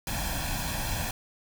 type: noise with comb filter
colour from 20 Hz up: pink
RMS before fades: -31 dBFS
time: 0.07-1.11 s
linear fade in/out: 2 ms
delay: 1.2 ms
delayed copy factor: +0.75
effects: none